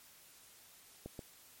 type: clicks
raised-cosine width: 2 ms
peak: -30 dBFS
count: 2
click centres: 1.06 / 1.192 s
effects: white hiss -60 dBFS RMS until 1.6 s + MP3 64 kbps